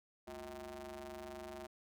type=ring-modulated tone; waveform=sawtooth; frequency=138.59 Hz; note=C#3; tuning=in tune; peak=-39 dBFS; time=0.27-1.67 s; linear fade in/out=10 ms; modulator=497 Hz; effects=none